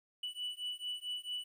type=beating tone pair; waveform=triangle; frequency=2960 / 2964.5 Hz; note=F#7 / F#7; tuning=0 / +3 cents; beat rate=4.5 Hz; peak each=-40 / -40 dBFS; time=0.23-1.44 s; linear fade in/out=5 ms; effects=12-bit